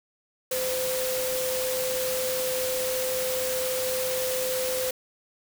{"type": "tone in noise", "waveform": "sine", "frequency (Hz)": 513, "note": "C5", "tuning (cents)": -34, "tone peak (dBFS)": -27, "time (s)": [0.51, 4.91], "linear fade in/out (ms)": 5, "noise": "white", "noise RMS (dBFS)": -31, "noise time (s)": [0.51, 4.91], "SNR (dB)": 1, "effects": []}